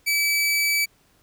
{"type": "tone", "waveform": "sawtooth", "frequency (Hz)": 2300, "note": "D7", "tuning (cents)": -37, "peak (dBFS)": -16, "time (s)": [0.06, 0.86], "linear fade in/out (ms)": 20, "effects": ["pink hiss -61 dBFS RMS until 1.22 s"]}